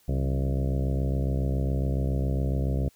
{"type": "harmonic tone with a mistuned harmonic", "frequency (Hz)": 67.2, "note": "C2", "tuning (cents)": 47, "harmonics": [1, 2, 3, 4, 5, 6, 7, 8, 9, 10], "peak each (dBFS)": [-26, -28, -35, -36, -41, -40, -42, -41, -43, -45], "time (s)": [0.08, 2.89], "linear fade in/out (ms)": 5, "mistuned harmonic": 3, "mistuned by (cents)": -75, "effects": ["white hiss -62 dBFS RMS until 2.95 s"]}